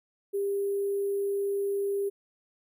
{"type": "tone with sample-and-hold", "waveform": "sine", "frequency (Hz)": 399.1, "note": "G4", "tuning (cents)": 31, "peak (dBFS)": -26, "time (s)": [0.33, 2.1], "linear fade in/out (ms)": 20, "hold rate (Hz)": 11025, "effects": []}